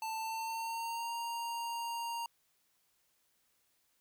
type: tone with pitch glide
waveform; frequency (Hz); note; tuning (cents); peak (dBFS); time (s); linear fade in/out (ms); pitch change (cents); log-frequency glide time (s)
square; 887 to 933.3; A5 to A#5; +14 to +2; -37; 0.02-2.26; 2; +88; 0.17-1.14
effects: white hiss -75 dBFS RMS until 4 s